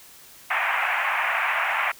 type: band-pass noise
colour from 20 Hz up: white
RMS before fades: -24 dBFS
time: 0.5-1.92 s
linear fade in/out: 10 ms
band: 680 to 2500 Hz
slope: 48 dB/octave
effects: white hiss -48 dBFS RMS until 1.99 s